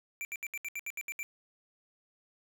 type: tone bursts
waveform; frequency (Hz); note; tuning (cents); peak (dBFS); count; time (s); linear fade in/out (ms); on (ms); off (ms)
square; 2349; D7; 0; -36; 10; 0.21-1.23; 0; 39; 70
effects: 13-bit